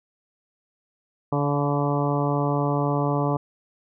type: harmonic tone with a mistuned harmonic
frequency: 144 Hz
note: D3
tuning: 34 cents flat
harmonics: 1 / 2 / 3 / 4 / 5 / 6 / 7 / 8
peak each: -24 / -27 / -29 / -30 / -31 / -32 / -32 / -33 dBFS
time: 1.32-3.37 s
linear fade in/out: 5 ms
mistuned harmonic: 5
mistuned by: -25 cents
effects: none